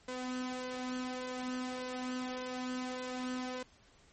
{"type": "tone with flanger", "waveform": "sawtooth", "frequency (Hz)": 253.2, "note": "B3", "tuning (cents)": 43, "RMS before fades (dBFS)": -39, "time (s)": [0.08, 3.63], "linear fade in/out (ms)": 5, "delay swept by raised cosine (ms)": [2, 3.3], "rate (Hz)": 1.7, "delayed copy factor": 0.5, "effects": ["pink hiss -64 dBFS RMS until 4.12 s", "MP3 32 kbps"]}